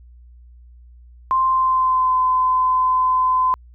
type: tone with pitch glide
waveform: sine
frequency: 1046.5 to 1022.6 Hz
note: C6 to C6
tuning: 0 to -40 cents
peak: -14 dBFS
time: 1.31-3.54 s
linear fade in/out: 0 ms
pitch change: -40 cents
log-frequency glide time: 1.47-2.17 s
effects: added 60 Hz sine -42 dBFS peak until 3.74 s